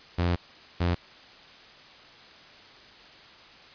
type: tone bursts at uneven times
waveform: sawtooth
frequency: 87.31 Hz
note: F2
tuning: in tune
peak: -19 dBFS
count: 2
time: 0.18-0.36 / 0.8-0.95 s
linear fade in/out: 10 ms
effects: white hiss -50 dBFS RMS until 3.74 s + resampled to 11025 Hz